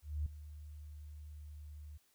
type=tone with ADSR envelope; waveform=sine; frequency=74.9 Hz; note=D2; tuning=35 cents sharp; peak=-32 dBFS; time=0.02-1.98 s; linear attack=240 ms; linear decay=4 ms; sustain=-15 dB; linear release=15 ms; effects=white hiss -73 dBFS RMS until 2.14 s